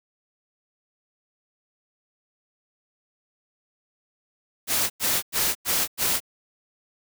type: noise bursts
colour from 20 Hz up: white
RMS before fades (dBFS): -23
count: 5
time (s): 4.67-6.204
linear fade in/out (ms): 50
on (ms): 230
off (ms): 96
effects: none